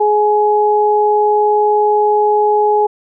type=tone pair together; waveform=sine; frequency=420.3 / 840 Hz; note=G#4 / G#5; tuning=+21 / +19 cents; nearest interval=octave; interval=1198 cents; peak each=-12 dBFS; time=0-2.87 s; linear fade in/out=10 ms; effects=none